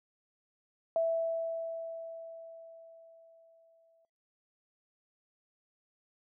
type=tone with exponential decay; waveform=sine; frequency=659.3 Hz; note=E5; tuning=in tune; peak=-25 dBFS; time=0.96-4.05 s; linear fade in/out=1 ms; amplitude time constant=670 ms; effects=noise-tail reverb RT60 0.8 s tail -26 dB re dry